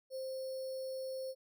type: tone with sample-and-hold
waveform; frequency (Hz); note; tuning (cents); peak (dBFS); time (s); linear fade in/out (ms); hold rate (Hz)
sine; 525; C5; +6; -38; 0.1-1.35; 50; 4900
effects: none